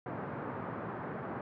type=band-pass noise; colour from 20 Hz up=pink; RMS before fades=-40 dBFS; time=0.06-1.41 s; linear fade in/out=2 ms; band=120 to 1500 Hz; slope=24 dB/octave; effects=none